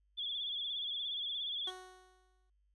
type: tone with vibrato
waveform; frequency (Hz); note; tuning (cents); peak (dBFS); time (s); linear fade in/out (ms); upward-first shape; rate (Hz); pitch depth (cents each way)
sine; 3395; G#7; +37; -36; 0.17-1.71; 20; sine; 17; 70
type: tone with exponential decay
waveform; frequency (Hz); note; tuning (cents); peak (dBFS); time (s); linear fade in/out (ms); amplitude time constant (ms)
15% pulse; 370; F#4; 0; -37; 1.67-2.5; 5; 180
effects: added 50 Hz sine -70 dBFS peak until 2.74 s + resampled to 24000 Hz